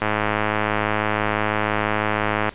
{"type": "click train", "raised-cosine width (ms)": 0.5, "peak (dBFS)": -5, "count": 263, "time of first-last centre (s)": [0.02, 2.492], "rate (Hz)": 106, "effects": ["pink hiss -44 dBFS RMS until 2.54 s", "resampled to 8000 Hz"]}